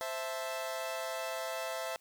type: chord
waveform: sawtooth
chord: A minor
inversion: first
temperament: equal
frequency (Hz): 523.3 / 659.3 / 880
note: C5 / E5 / A5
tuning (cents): 0 / 0 / 0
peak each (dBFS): -37 / -34 / -40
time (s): 0.01-1.96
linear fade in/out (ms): 0
effects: white hiss -68 dBFS RMS until 2 s